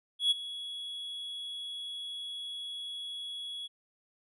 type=tone with ADSR envelope; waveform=triangle; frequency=3357 Hz; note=G#7; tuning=18 cents sharp; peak=-20 dBFS; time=0.19-3.68 s; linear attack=120 ms; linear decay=20 ms; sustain=-16 dB; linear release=24 ms; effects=resampled to 24000 Hz